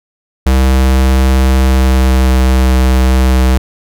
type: tone with pitch glide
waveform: square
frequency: 65.41 to 64.4 Hz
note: C2 to C2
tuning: 0 to -27 cents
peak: -7 dBFS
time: 0.46-3.58 s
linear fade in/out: 5 ms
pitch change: -27 cents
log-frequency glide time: 1.56-2.47 s
effects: none